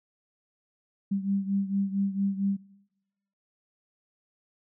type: beating tone pair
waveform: sine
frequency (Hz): 196 / 200.4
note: G3 / G3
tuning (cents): 0 / +38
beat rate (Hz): 4.4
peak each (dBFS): -27 / -31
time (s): 1.11-2.57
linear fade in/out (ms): 10
effects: noise-tail reverb RT60 1.0 s tail -21 dB re dry